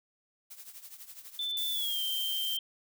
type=noise with tremolo; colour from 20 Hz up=blue; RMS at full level=-45 dBFS; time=0.5-1.52 s; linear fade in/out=10 ms; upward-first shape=triangle; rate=12 Hz; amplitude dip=80%
type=tone with pitch glide; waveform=sine; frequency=3526 to 3141 Hz; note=A7 to G7; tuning=+3 to +3 cents; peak=-31 dBFS; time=1.39-2.59 s; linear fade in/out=2 ms; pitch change=-200 cents; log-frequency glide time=1.71-2 s
type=noise; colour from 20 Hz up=violet; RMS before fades=-37 dBFS; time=1.57-2.57 s; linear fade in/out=2 ms
effects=none